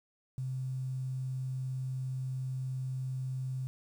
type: tone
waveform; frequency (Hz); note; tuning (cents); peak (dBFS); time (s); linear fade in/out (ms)
sine; 130.2; C3; -8; -33; 0.38-3.67; 0
effects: 10-bit